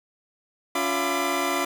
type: tone cluster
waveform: 25% pulse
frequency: 281.9 / 354.8 / 674 / 1000 / 1186 Hz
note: C#4 / F4 / E5 / B5 / D6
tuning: +29 / +27 / +38 / +21 / +17 cents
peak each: -26 dBFS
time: 0.75-1.65 s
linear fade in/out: 5 ms
effects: none